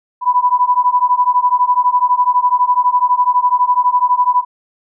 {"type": "beating tone pair", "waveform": "sine", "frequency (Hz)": [985, 997], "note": ["B5", "B5"], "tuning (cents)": [-5, 16], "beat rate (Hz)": 12, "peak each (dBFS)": -13, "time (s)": [0.21, 4.45], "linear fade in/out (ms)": 50, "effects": []}